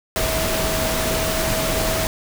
sine tone in noise, 644 Hz, E5, 41 cents flat, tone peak -25 dBFS, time 0.16-2.07 s, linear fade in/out 0 ms, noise pink, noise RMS -22 dBFS, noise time 0.16-2.07 s, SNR -6 dB, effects none

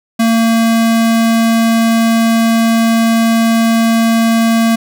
square tone, 227.6 Hz, A#3, 41 cents flat, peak -9 dBFS, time 0.19-4.76 s, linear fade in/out 10 ms, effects none

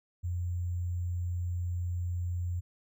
sine tone with sample-and-hold, 88 Hz, F2, 14 cents sharp, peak -30 dBFS, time 0.23-2.61 s, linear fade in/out 20 ms, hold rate 7350 Hz, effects none

